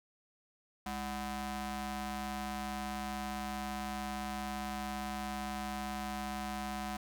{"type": "ring-modulated tone", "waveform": "sawtooth", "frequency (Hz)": 267.1, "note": "C4", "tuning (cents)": 36, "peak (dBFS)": -30, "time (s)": [0.86, 6.97], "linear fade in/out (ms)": 5, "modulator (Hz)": 473, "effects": []}